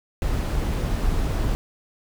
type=noise; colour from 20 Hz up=brown; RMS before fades=-23 dBFS; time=0.22-1.55 s; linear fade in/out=0 ms; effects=none